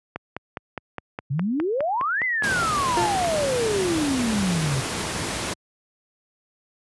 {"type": "click train", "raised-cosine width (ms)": 0.5, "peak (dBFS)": -14, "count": 16, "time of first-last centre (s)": [0.16, 3.246], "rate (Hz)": 4.86}
{"type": "exponential two-way sweep", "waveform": "sine", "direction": "up then down", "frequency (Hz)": [128.1, 2073, 128.1], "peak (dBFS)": -21, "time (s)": [1.3, 4.81], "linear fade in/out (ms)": 10, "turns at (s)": 2.24}
{"type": "noise", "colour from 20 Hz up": "pink", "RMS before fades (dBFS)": -27, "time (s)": [2.43, 5.54], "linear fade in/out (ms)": 10}
{"type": "tone with exponential decay", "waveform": "30% pulse", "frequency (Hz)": 349.2, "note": "F4", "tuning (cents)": 0, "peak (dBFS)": -17, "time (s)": [2.97, 3.43], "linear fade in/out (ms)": 2, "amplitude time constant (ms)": 100}
{"effects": ["high-pass 80 Hz 12 dB/octave", "resampled to 24000 Hz"]}